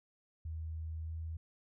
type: tone with pitch glide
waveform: sine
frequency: 80 to 80.88 Hz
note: D#2 to E2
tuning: +49 to -32 cents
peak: -38 dBFS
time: 0.45-1.37 s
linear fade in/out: 5 ms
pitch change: +19 cents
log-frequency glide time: 1.05-1.12 s
effects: none